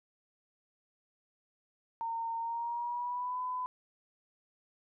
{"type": "tone with pitch glide", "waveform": "sine", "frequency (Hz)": [916, 1004.7], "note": ["A#5", "B5"], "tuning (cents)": [-31, 29], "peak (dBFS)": -33, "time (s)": [2.01, 3.66], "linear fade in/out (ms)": 0, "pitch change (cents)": 160, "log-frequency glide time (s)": [2.38, 3.4], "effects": []}